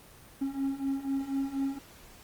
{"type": "beating tone pair", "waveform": "triangle", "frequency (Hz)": [270.2, 274.3], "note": ["C#4", "C#4"], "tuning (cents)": [-44, -18], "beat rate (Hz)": 4.1, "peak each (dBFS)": [-32, -29], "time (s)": [0.41, 1.79], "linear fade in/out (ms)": 10, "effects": ["pink hiss -53 dBFS RMS until 2.23 s", "Opus 24 kbps"]}